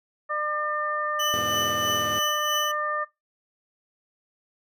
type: harmonic tone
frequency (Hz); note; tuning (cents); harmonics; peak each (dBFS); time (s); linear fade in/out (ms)
601; D5; +40; 1 / 2 / 3; -32 / -27 / -32; 0.29-3.05; 20
type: tone with tremolo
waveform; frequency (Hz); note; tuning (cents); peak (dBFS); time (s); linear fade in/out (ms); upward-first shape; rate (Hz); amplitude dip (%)
30% pulse; 2990; F#7; +17; -21; 1.19-2.72; 10; triangle; 3.1; 55
type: chord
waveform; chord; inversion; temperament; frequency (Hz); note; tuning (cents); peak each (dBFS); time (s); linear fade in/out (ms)
10% pulse; E major; none; equal; 82.41 / 103.83 / 123.47; E2 / G#2 / B2; 0 / 0 / 0; -32 / -28 / -31; 1.34-2.19; 0
effects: noise-tail reverb RT60 0.2 s tail -20 dB re dry